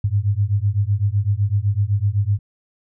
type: beating tone pair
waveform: sine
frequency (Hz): 98 / 105.9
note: G2 / G#2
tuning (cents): 0 / +34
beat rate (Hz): 7.9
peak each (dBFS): -19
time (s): 0.04-2.39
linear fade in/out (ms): 5
effects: none